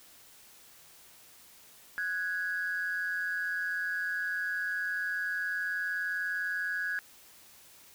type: tone pair together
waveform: sine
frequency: 1480 / 1659.8 Hz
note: F#6 / G#6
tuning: 0 / -1 cents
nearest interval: major second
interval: 199 cents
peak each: -34 / -31 dBFS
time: 1.98-6.99 s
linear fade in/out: 0 ms
effects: tanh soft clip ceiling -24 dBFS + white hiss -56 dBFS RMS until 7.94 s